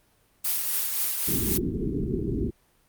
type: noise with tremolo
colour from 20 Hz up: blue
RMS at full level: -25 dBFS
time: 0.44-1.58 s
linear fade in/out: 10 ms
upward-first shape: triangle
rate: 3.8 Hz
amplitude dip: 40%
type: low-pass noise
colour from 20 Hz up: white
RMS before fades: -28 dBFS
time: 1.27-2.51 s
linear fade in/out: 20 ms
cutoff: 410 Hz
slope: 96 dB/octave
effects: pink hiss -64 dBFS RMS until 2.88 s + Opus 32 kbps